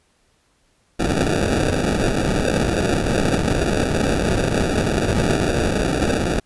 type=noise with sample-and-hold; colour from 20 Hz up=blue; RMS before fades=-19 dBFS; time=0.99-6.4 s; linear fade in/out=10 ms; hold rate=1050 Hz; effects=pink hiss -62 dBFS RMS until 6.45 s + resampled to 24000 Hz